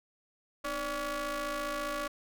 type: ring-modulated tone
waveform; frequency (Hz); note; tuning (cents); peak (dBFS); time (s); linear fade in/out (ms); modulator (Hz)
sawtooth; 277.2; C#4; 0; -26; 0.64-2.08; 10; 859
effects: none